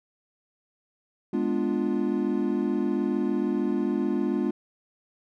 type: chord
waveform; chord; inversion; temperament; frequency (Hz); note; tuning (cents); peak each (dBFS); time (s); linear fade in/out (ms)
triangle; G# diminished seventh; none; equal; 207.7 / 246.9 / 293.7 / 349.2; G#3 / B3 / D4 / F4; 0 / 0 / 0 / 0; -27; 1.33-4.51; 5
effects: none